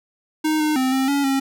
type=tone with pitch steps; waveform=square; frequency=310.4 / 305.5 / 259.6 / 265 / 281.8 / 270.7 Hz; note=D#4 / D#4 / C4 / C4 / C#4 / C#4; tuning=-4 / -32 / -13 / +22 / +29 / -41 cents; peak=-18 dBFS; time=0.44-1.4 s; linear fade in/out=10 ms; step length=160 ms; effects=none